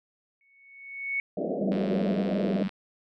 sine tone with exponential growth, 2217 Hz, C#7, in tune, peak -24 dBFS, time 0.41-1.2 s, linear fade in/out 1 ms, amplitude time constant 170 ms
white band-pass noise, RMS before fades -30 dBFS, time 1.37-2.63 s, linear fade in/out 2 ms, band 170 to 680 Hz, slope 96 dB/octave
sine tone with vibrato, 194.9 Hz, G3, 10 cents flat, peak -26 dBFS, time 1.61-2.68 s, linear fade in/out 5 ms, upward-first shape square, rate 19 Hz, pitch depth 91 cents each way
click train, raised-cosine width 0.3 ms, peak -25 dBFS, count 93, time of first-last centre 1.72-2.693 s, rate 94.6 Hz
effects none

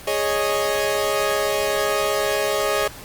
sawtooth chord, Ab suspended fourth, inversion none, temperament equal, 415.3 / 554.4 / 622.3 Hz, Ab4 / Db5 / Eb5, 0 / 0 / 0 cents, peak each -20 dBFS, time 0.07-2.88 s, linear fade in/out 5 ms, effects pink hiss -39 dBFS RMS until 3.04 s + Opus 48 kbps

